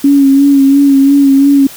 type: tone with vibrato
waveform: sine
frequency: 277.2 Hz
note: C#4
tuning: in tune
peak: -3 dBFS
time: 0.04-1.67 s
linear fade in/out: 5 ms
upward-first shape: sine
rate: 2.9 Hz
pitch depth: 35 cents each way
effects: white hiss -31 dBFS RMS until 1.76 s